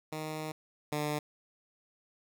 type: tone pair in turn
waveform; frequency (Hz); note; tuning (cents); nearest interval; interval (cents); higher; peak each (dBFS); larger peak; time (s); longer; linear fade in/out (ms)
10% pulse; 155.56 / 149.37; D#3 / D3; 0 / +30; minor second; 70; first; -28 / -23; second; 0.12-0.52 / 0.92-1.19; first; 5
effects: none